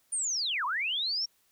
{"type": "linear two-way sweep", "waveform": "sine", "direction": "down then up", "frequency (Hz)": [9200, 932.3, 5630], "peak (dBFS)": -28, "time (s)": [0.12, 1.26], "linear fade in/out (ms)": 10, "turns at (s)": 0.65, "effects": ["white hiss -69 dBFS RMS until 1.51 s"]}